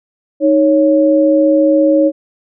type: tone pair together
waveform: sine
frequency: 311.1 / 554.3 Hz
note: D#4 / C#5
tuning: 0 / 0 cents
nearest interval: minor seventh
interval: 1000 cents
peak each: -10 dBFS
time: 0.4-2.12 s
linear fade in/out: 50 ms
effects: none